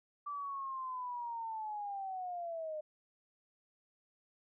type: linear sweep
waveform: sine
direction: down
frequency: 1168 to 605 Hz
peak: -38 dBFS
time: 0.26-2.81 s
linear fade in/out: 10 ms
effects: none